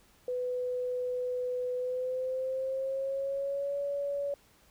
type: tone with pitch glide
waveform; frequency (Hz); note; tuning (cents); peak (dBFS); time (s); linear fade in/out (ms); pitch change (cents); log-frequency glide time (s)
sine; 498.7 to 566.3; B4 to C#5; +17 to +37; -30; 0.28-4.34; 2; +220; 1.74-3.78
effects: pink hiss -63 dBFS RMS until 4.7 s